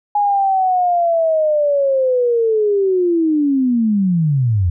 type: linear sweep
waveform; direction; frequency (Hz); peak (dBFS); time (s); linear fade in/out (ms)
sine; down; 831 to 82.41; -12; 0.15-4.7; 5
effects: none